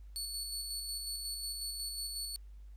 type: tone with tremolo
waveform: 25% pulse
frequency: 4435 Hz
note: C#8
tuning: in tune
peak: -32 dBFS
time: 0.16-2.36 s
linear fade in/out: 0 ms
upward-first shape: square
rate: 5.5 Hz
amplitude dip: 30%
effects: added 50 Hz sine -48 dBFS peak until 2.76 s + pink hiss -75 dBFS RMS until 2.76 s